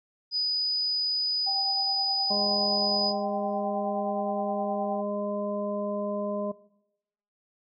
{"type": "tone", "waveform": "sine", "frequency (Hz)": 4971, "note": "D#8", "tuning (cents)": -2, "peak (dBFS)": -24, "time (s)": [0.31, 3.14], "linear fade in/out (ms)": 50}
{"type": "tone with tremolo", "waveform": "sine", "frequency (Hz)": 784, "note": "G5", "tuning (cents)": 0, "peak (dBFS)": -28, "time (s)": [1.46, 5.02], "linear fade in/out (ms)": 20, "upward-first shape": "triangle", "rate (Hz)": 9.6, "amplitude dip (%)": 60}
{"type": "harmonic tone", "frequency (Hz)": 205, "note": "G#3", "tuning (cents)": -22, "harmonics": [1, 2, 3, 5], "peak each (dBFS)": [-32, -37, -30, -39], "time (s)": [2.3, 6.52], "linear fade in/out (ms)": 10}
{"effects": ["noise-tail reverb RT60 0.9 s tail -21 dB re dry", "MP3 32 kbps"]}